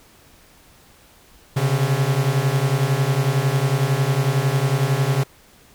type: beating tone pair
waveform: 45% pulse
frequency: 130 / 141 Hz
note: C3 / C#3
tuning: -11 / +30 cents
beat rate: 11 Hz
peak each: -20 dBFS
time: 1.56-5.24 s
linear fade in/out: 10 ms
effects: pink hiss -51 dBFS RMS until 5.74 s